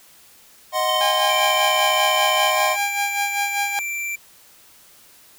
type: chord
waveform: square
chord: C diminished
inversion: first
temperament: equal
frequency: 622.3 / 740 / 1046.5 Hz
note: Eb5 / Gb5 / C6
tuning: 0 / 0 / 0 cents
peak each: -24 / -25 / -23 dBFS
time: 0.72-2.77 s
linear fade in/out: 50 ms
type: tone with pitch glide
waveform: sine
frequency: 3097 to 3077 Hz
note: G7 to G7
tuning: -22 to -33 cents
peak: -23 dBFS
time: 0.87-2.52 s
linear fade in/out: 20 ms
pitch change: -11 cents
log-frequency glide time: 1.5-1.71 s
type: tone with tremolo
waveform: sawtooth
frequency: 810 Hz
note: G#5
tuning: 43 cents flat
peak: -16 dBFS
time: 1.01-3.79 s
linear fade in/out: 0 ms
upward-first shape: sine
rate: 5.1 Hz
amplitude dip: 70%
type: tone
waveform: square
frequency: 2349 Hz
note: D7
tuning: in tune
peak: -25 dBFS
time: 1.29-4.16 s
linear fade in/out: 10 ms
effects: white hiss -50 dBFS RMS until 5.38 s